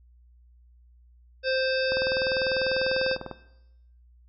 harmonic tone, 523.3 Hz, C5, in tune, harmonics 1 / 3 / 5 / 7 / 9 / 10, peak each -25 / -29 / -34 / -37 / -35 / -38 dBFS, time 1.43-3.18 s, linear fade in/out 50 ms
click train, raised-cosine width 1 ms, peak -20 dBFS, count 29, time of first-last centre 1.92-3.313 s, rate 20.1 Hz
effects noise-tail reverb RT60 0.9 s tail -17 dB re dry + added 60 Hz sine -53 dBFS peak until 4.28 s

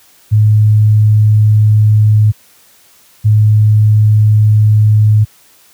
sine tone pair in turn, 106.8 / 106.8 Hz, G#2 / G#2, +49 / +49 cents, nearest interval unison, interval 0 cents, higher neither, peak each -4 dBFS, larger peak neither, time 0.31-2.32 / 3.24-5.25 s, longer neither, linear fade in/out 20 ms, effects white hiss -46 dBFS RMS until 5.73 s + high-pass 60 Hz 12 dB/octave

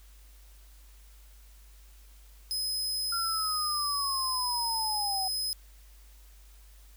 sawtooth tone, 5070 Hz, D#8, 32 cents sharp, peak -27 dBFS, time 2.51-5.53 s, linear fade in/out 0 ms
sine linear sweep, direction down, 1381 to 749 Hz, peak -32 dBFS, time 3.12-5.28 s, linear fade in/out 5 ms
effects added 50 Hz sine -51 dBFS peak until 6.96 s + white hiss -61 dBFS RMS until 6.96 s

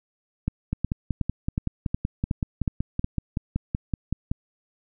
two click trains, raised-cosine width 5 ms, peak -11 / -12 dBFS, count 8 / 20, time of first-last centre 0.48-3.044 / 0.73-4.315 s, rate 2.73 / 5.3 Hz, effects none

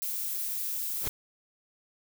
violet noise, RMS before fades -33 dBFS, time 0.02-1.09 s, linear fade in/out 0 ms
pink noise with exponential growth, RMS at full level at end -30 dBFS, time 0.97-1.08 s, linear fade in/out 5 ms, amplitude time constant 22 ms
effects none

